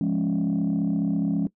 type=chord; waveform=sine; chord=Db major; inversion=first; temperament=just; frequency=173.24 / 207.9 / 277.2 Hz; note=F3 / Ab3 / Db4; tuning=-14 / +2 / 0 cents; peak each=-24 dBFS; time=0.01-1.47 s; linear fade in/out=2 ms; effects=noise-tail reverb RT60 0.1 s tail -20 dB re dry + tanh soft clip ceiling -17 dBFS